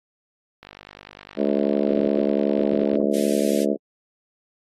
click train, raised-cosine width 0.3 ms, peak -24 dBFS, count 117, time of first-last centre 0.63-2.955 s, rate 49.9 Hz
harmonic tone, 71.3 Hz, C#2, 49 cents sharp, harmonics 3 / 4 / 5 / 6 / 7 / 8 / 9, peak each -24 / -25 / -26 / -27 / -27 / -28 / -29 dBFS, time 1.36-3.77 s, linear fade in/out 50 ms
white high-pass noise, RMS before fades -35 dBFS, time 3.13-3.65 s, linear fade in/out 20 ms, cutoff 1700 Hz, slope 48 dB/octave
effects AAC 32 kbps

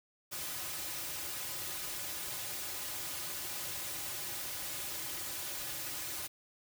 white noise with comb filter, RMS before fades -40 dBFS, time 0.31-6.28 s, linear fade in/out 20 ms, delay 4.4 ms, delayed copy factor -0.85, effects none

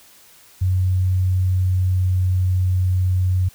sine tone with pitch glide, 92.5 to 91.97 Hz, F#2 to F#2, 0 to -10 cents, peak -15 dBFS, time 0.61-3.49 s, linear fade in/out 10 ms, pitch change -10 cents, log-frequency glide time 1.27-2.41 s, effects white hiss -49 dBFS RMS until 3.54 s

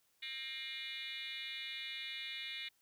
sine tone with frequency modulation, 2926 Hz, F#7, 20 cents flat, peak -40 dBFS, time 0.22-2.69 s, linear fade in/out 10 ms, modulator 267 Hz, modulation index 3.8, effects tanh soft clip ceiling -37 dBFS + white hiss -75 dBFS RMS until 2.81 s

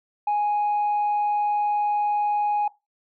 sine tone, 830.6 Hz, G#5, in tune, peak -18 dBFS, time 0.27-2.68 s, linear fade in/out 5 ms, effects noise-tail reverb RT60 0.2 s tail -18 dB re dry + tanh soft clip ceiling -18 dBFS

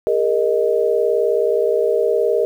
sine chord, Ab suspended second, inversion none, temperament equal with one note detuned, 407 / 466.2 / 622.3 Hz, Ab4 / Bb4 / Eb5, -35 / 0 / 0 cents, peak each -19 / -17 / -20 dBFS, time 0.07-2.45 s, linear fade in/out 0 ms, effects 8-bit

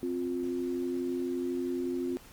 sine tone pair together, 261.6 / 353.6 Hz, C4 / F4, 0 / +22 cents, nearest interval perfect fourth, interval 522 cents, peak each -33 / -32 dBFS, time 0.03-2.17 s, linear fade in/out 0 ms, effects pink hiss -54 dBFS RMS until 2.32 s + Opus 24 kbps

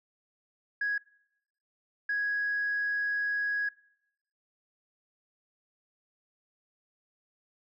sine tone bursts at uneven times, 1661.2 Hz, G#6, in tune, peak -26 dBFS, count 2, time 0.81-0.98 / 2.09-3.69 s, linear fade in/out 5 ms, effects noise-tail reverb RT60 0.8 s tail -23 dB re dry + tanh soft clip ceiling -23 dBFS

